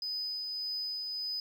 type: tone with tremolo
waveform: sine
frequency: 5000 Hz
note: D#8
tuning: 8 cents sharp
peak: -31 dBFS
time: 0.02-1.4 s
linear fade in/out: 2 ms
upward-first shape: triangle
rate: 1.7 Hz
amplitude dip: 35%
effects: tanh soft clip ceiling -30 dBFS + 10-bit